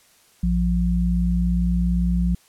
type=tone pair together; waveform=sine; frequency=58.87 / 176.4 Hz; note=A#1 / F3; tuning=+18 / +18 cents; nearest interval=octave + perfect fifth; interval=1900 cents; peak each=-20 dBFS; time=0.43-2.35 s; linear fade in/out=5 ms; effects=white hiss -56 dBFS RMS until 2.48 s + low-pass 12000 Hz 12 dB/octave